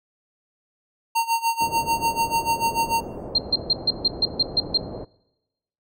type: tone with tremolo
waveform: square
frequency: 918 Hz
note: A#5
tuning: 27 cents flat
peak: -18 dBFS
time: 1.15-3.01 s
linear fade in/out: 10 ms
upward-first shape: sine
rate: 6.8 Hz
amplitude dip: 85%
type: low-pass noise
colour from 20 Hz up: white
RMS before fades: -34 dBFS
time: 1.6-5.05 s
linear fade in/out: 10 ms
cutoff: 640 Hz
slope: 24 dB/octave
type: tone bursts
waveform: sine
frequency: 4186 Hz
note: C8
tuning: in tune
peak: -15 dBFS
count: 9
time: 3.35-4.776 s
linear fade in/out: 5 ms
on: 34 ms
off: 140 ms
effects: noise-tail reverb RT60 1.0 s tail -23 dB re dry